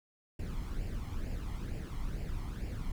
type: noise with flanger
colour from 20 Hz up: brown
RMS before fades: -37 dBFS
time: 0.39-2.92 s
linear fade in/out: 5 ms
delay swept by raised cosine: 0.4 to 0.97 ms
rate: 2.2 Hz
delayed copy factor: +0.6
effects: none